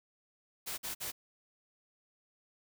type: noise bursts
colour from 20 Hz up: white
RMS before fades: -39 dBFS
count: 3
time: 0.66-1.12 s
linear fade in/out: 20 ms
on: 120 ms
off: 50 ms
effects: none